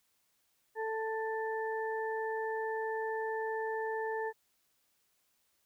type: harmonic tone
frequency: 442.3 Hz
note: A4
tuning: 9 cents sharp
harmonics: 1 / 2 / 4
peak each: -35 / -38 / -41 dBFS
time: 0.75-4.33 s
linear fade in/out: 50 ms
effects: white hiss -75 dBFS RMS until 5.65 s